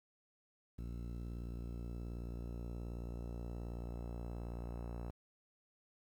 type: tone with low-pass filter sweep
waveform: sawtooth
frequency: 58.7 Hz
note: A#1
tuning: 13 cents sharp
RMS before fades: -44 dBFS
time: 0.78-5.11 s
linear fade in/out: 10 ms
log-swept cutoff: 280 to 920 Hz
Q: 0.95
effects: 11-bit